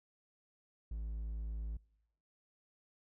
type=tone; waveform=triangle; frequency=54.6 Hz; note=A1; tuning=13 cents flat; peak=-36 dBFS; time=0.91-1.77 s; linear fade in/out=5 ms; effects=noise-tail reverb RT60 0.9 s tail -25 dB re dry